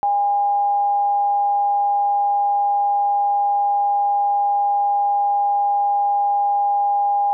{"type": "tone with amplitude modulation", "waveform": "sine", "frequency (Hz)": 812, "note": "G#5", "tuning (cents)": -39, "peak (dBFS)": -14, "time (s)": [0.03, 7.33], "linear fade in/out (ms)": 0, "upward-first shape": "sine", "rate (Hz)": 208, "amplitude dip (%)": 25, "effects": []}